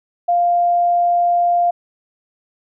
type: tone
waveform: sine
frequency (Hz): 698.5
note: F5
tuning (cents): 0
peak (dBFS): -12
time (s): 0.28-1.71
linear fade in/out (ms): 10
effects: none